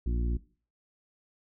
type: harmonic tone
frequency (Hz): 58.6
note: A#1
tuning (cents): +10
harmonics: 1 / 2 / 3 / 4 / 5 / 6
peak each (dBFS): -27 / -39 / -41 / -40 / -43 / -44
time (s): 0.06-0.37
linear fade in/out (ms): 5
effects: noise-tail reverb RT60 0.4 s tail -18 dB re dry